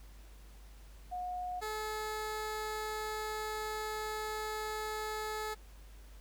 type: tone pair in turn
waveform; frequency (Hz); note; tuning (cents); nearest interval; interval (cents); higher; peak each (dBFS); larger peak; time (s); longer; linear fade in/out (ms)
sine / 15% pulse; 724 / 430.5; F#5 / A4; -38 / -38; major sixth; 900; first; -36 / -30; second; 1.11-1.61 / 1.61-5.55; second; 20
effects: added 50 Hz sine -51 dBFS peak until 6.2 s + pink hiss -62 dBFS RMS until 6.2 s